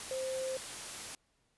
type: tone in noise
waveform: sine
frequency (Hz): 523.3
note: C5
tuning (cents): 0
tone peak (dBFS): -34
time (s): 0.11-0.57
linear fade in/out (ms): 2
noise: white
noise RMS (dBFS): -43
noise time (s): 0-1.15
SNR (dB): +6
effects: pink hiss -75 dBFS RMS until 1.57 s + resampled to 24000 Hz